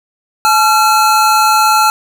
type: tone pair together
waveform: square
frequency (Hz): 859.9 / 1365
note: A5 / F6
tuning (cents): -40 / -40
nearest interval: minor sixth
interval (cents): 800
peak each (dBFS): -11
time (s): 0.45-1.9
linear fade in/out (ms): 0
effects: none